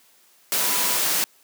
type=tone in noise; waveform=sine; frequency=987.8 Hz; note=B5; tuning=in tune; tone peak=-33 dBFS; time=0.61-0.97 s; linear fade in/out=0 ms; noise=white; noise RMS=-22 dBFS; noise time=0.52-1.24 s; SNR=-14 dB; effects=white hiss -57 dBFS RMS until 1.43 s + high-pass 200 Hz 12 dB/octave